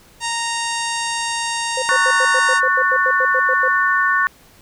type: harmonic tone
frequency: 928 Hz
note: A#5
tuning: 8 cents flat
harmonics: 1 / 2 / 3 / 4 / 5 / 6 / 7 / 8 / 9 / 10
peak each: -24 / -27 / -29 / -30 / -31 / -32 / -32 / -33 / -34 / -34 dBFS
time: 0.2-2.61 s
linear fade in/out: 50 ms
type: tone bursts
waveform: sine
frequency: 517 Hz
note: C5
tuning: 21 cents flat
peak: -20 dBFS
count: 14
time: 1.77-3.682 s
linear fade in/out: 5 ms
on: 53 ms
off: 90 ms
type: chord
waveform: sine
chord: F# minor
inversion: second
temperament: equal with one note detuned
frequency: 1108.7 / 1480 / 1792.8 Hz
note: C#6 / F#6 / A6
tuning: 0 / 0 / +32 cents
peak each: -18 dBFS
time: 1.89-4.27 s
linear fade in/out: 0 ms
effects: pink hiss -49 dBFS RMS until 4.61 s